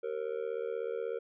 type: tone with amplitude modulation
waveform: triangle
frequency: 463.6 Hz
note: A#4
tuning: 10 cents flat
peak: -27 dBFS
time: 0.03-1.19 s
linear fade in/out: 10 ms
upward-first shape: sine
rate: 76.4 Hz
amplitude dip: 100%
effects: resampled to 8000 Hz